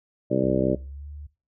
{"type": "harmonic tone", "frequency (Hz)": 65, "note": "C2", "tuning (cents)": -11, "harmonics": [2, 3, 4, 5, 6, 7, 8, 9], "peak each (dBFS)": [-29, -28, -28, -26, -28, -30, -32, -26], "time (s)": [0.3, 0.76], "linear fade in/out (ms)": 20}
{"type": "tone with pitch glide", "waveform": "sine", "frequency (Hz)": [66, 73.23], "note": ["C2", "D2"], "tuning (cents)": [16, -4], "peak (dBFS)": -36, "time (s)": [0.43, 1.27], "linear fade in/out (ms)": 10, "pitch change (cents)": 180, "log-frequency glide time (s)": [0.74, 1.09]}
{"effects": ["noise-tail reverb RT60 0.3 s tail -19 dB re dry"]}